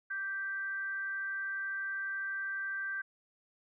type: tone with frequency modulation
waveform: sine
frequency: 1568 Hz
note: G6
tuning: in tune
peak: -34 dBFS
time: 0.1-3.02 s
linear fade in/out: 10 ms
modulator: 402 Hz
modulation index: 0.28
effects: none